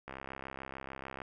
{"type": "click train", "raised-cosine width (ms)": 0.5, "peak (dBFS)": -27, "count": 77, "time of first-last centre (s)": [0.08, 1.218], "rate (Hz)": 66.8, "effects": []}